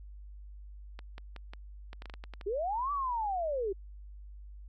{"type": "clicks", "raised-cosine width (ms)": 0.3, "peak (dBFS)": -29, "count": 12, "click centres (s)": [0.991, 1.181, 1.363, 1.535, 1.931, 2.021, 2.057, 2.098, 2.139, 2.239, 2.337, 2.412]}
{"type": "linear two-way sweep", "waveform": "sine", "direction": "up then down", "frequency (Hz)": [370, 1171, 370], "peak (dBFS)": -30, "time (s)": [2.46, 3.73], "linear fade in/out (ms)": 10, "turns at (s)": 2.92}
{"effects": ["added 50 Hz sine -45 dBFS peak until 4.68 s"]}